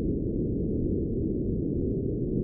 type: low-pass noise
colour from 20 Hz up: white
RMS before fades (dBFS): -28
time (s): 0-2.43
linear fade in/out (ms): 0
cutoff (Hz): 420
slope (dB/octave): 48
effects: none